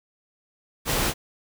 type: noise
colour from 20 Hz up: pink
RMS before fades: -24 dBFS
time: 0.85-1.14 s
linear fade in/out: 50 ms
effects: none